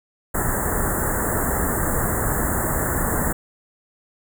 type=band-stop noise; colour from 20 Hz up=pink; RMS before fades=-22 dBFS; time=0.34-3.33 s; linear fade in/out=10 ms; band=1900 to 7100 Hz; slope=96 dB/octave; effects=none